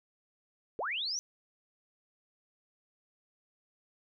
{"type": "linear sweep", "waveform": "sine", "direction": "up", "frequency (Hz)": [366.6, 6030], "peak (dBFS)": -32, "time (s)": [0.79, 1.19], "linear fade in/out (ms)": 0, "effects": []}